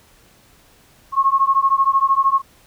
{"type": "beating tone pair", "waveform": "sine", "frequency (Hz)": [1081, 1094], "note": ["C#6", "C#6"], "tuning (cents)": [-44, -23], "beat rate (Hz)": 13, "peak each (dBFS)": -16, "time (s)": [1.12, 2.42], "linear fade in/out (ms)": 50, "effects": ["pink hiss -52 dBFS RMS until 2.66 s"]}